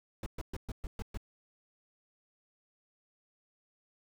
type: noise bursts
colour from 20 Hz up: brown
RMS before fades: -37 dBFS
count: 7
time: 0.23-1.174 s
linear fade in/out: 2 ms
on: 32 ms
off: 120 ms
effects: none